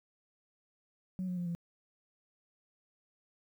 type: tone with pitch steps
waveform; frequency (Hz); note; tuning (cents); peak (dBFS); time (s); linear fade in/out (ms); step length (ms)
sine; 185.3 / 180.44 / 175.71 / 171.1; F#3 / F#3 / F3 / F3; +3 / -43 / +11 / -35; -32; 1.19-1.55; 0; 90
effects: tanh soft clip ceiling -30 dBFS + 11-bit